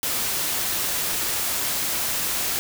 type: noise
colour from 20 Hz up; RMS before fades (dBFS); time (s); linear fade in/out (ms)
white; -25; 0.03-2.59; 0
effects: none